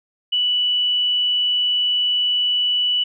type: tone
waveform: sine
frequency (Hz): 2960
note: F#7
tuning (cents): 0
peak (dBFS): -16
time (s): 0.32-3.04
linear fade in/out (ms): 10
effects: none